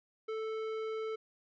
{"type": "tone with tanh clipping", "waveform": "sine", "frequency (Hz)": 440, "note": "A4", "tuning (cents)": 0, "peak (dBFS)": -37, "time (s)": [0.28, 1.16], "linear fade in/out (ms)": 10, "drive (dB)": 14, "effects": []}